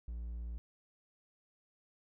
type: tone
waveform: triangle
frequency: 58.2 Hz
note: A#1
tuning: 2 cents flat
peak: -37 dBFS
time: 0.08-0.58 s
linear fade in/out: 0 ms
effects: none